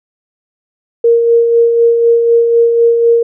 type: tone with tremolo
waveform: sine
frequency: 466.2 Hz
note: A#4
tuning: in tune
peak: -4 dBFS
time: 1.04-3.23 s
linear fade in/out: 5 ms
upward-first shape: sine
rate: 4 Hz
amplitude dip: 40%
effects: none